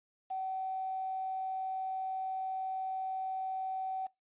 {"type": "tone with quantisation", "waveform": "sine", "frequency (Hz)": 759, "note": "F#5", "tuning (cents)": 44, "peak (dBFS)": -34, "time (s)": [0.3, 4.07], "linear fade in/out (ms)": 10, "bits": 9, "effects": ["noise-tail reverb RT60 0.2 s tail -22 dB re dry", "resampled to 8000 Hz"]}